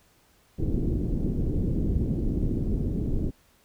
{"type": "low-pass noise", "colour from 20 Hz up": "pink", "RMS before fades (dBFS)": -26, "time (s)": [0.58, 3.31], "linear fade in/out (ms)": 20, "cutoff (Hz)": 350, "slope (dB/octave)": 24, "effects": ["pink hiss -62 dBFS RMS until 3.64 s"]}